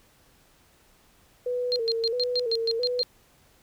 sine tone with vibrato, 474.6 Hz, A#4, 31 cents sharp, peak -25 dBFS, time 1.46-3.02 s, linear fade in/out 5 ms, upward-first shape square, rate 1.5 Hz, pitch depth 69 cents each way
sine tone bursts, 4190 Hz, C8, 2 cents sharp, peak -23 dBFS, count 9, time 1.72-3.031 s, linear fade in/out 0 ms, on 39 ms, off 120 ms
effects pink hiss -60 dBFS RMS until 3.62 s

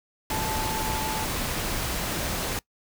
sine tone in noise, 875 Hz, A5, 10 cents flat, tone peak -31 dBFS, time 0.31-1.25 s, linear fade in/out 2 ms, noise pink, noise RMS -29 dBFS, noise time 0.3-2.59 s, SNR -5 dB, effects noise-tail reverb RT60 0.1 s tail -22 dB re dry

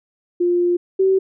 sine tone pair in turn, 351.3 / 382.2 Hz, F4 / G4, +10 / -44 cents, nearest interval minor second, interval 146 cents, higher second, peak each -14 / -12 dBFS, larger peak second, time 0.4-0.77 / 0.99-1.19 s, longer first, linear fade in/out 10 ms, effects none

